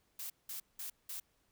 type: noise bursts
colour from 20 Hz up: blue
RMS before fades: -43 dBFS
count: 4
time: 0.19-1.2 s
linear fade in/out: 5 ms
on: 110 ms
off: 190 ms
effects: pink hiss -75 dBFS RMS until 1.51 s